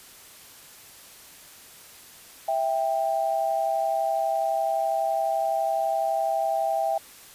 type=tone pair together; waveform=sine; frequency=657.1 / 789 Hz; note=E5 / G5; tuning=-6 / +11 cents; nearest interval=minor third; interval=317 cents; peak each=-25 dBFS; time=2.48-6.98 s; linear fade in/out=5 ms; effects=white hiss -48 dBFS RMS until 7.34 s + resampled to 32000 Hz